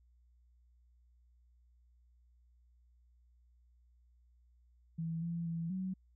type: tone with pitch steps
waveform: sine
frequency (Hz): 163.9 / 169 / 166.2 / 187.2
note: E3 / E3 / E3 / F#3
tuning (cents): -10 / +43 / +15 / +20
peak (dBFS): -35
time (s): 4.98-5.94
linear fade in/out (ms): 10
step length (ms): 240
effects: added 60 Hz sine -64 dBFS peak until 6.15 s